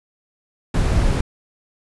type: noise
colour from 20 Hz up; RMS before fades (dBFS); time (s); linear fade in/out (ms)
brown; -17; 0.74-1.21; 5
effects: resampled to 24000 Hz